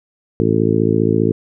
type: harmonic tone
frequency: 55 Hz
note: A1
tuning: in tune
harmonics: 2 / 3 / 4 / 5 / 6 / 7 / 8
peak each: -20 / -20 / -20 / -20 / -20 / -20 / -20 dBFS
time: 0.4-1.32 s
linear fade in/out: 0 ms
effects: none